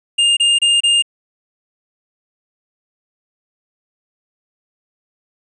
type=tone bursts; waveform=square; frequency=2816 Hz; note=F7; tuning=14 cents sharp; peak=-11 dBFS; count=4; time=0.18-1.024 s; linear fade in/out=10 ms; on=190 ms; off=28 ms; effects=resampled to 22050 Hz